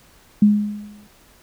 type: tone with exponential decay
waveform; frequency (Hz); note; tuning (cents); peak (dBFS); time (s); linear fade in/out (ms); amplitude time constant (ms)
sine; 208; G#3; +3; -7; 0.42-1.07; 5; 140
effects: pink hiss -52 dBFS RMS until 1.42 s